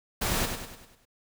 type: noise with echo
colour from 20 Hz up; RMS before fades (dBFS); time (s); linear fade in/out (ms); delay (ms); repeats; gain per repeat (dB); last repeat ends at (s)
pink; -28; 0.21-0.46; 10; 99; 6; -6; 1.054
effects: none